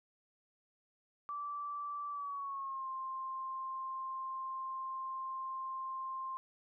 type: tone with pitch glide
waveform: sine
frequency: 1163 to 1054.2 Hz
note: D6 to C6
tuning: -17 to +13 cents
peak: -38 dBFS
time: 1.29-6.37 s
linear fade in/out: 0 ms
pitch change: -170 cents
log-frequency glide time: 2.1-2.88 s
effects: none